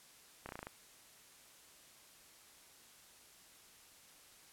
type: slowing click train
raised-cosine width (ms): 0.5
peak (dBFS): -29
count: 7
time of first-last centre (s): 0.46-0.669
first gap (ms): 30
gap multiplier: 1.06
effects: white hiss -61 dBFS RMS until 4.52 s + low-pass 12000 Hz 12 dB/octave